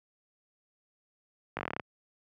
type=slowing click train; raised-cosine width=0.5 ms; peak=-18 dBFS; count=10; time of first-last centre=1.57-1.798 s; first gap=19 ms; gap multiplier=1.07; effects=high-pass 100 Hz 12 dB/octave